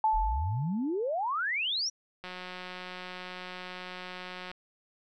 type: tone with exponential decay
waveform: sine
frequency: 873 Hz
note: A5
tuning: 14 cents flat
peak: -21 dBFS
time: 0.04-1.15 s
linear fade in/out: 2 ms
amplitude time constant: 240 ms
type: exponential sweep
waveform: sine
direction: up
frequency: 34.46 to 5920 Hz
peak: -28 dBFS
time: 0.13-1.9 s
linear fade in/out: 20 ms
type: click train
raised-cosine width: 0.3 ms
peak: -25 dBFS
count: 415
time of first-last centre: 2.24-4.515 s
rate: 182 Hz
effects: none